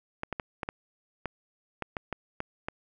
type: clicks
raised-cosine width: 0.5 ms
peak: -17 dBFS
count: 11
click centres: 0.234 / 0.327 / 0.398 / 0.632 / 0.689 / 1.257 / 1.823 / 1.968 / 2.127 / 2.404 / 2.685 s
effects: none